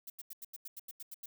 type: noise bursts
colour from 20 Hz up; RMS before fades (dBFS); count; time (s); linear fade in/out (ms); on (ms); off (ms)
violet; -45; 11; 0.07-1.26; 5; 30; 86
effects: none